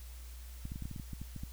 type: clicks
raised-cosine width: 5 ms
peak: -29 dBFS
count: 12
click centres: 0.654 / 0.719 / 0.759 / 0.823 / 0.855 / 0.913 / 0.962 / 0.998 / 1.133 / 1.216 / 1.363 / 1.435 s
effects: added 60 Hz sine -45 dBFS peak until 1.52 s + white hiss -57 dBFS RMS until 1.52 s